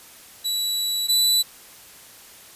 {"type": "tone pair in turn", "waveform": "sawtooth", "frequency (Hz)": [3931, 3967], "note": ["B7", "B7"], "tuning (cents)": [-9, 7], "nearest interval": "unison", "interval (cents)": 16, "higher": "second", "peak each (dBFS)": [-19, -13], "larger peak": "second", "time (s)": [[0.44, 1.08], [1.08, 1.43]], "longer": "first", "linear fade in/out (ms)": 20, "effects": ["white hiss -46 dBFS RMS until 2.55 s", "resampled to 32000 Hz"]}